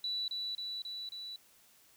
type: tone with echo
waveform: sine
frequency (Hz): 3951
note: B7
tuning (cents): 0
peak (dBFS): -33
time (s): 0.04-0.28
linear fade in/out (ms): 2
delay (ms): 270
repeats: 4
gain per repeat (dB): -2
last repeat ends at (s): 1.36
effects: white hiss -64 dBFS RMS until 1.96 s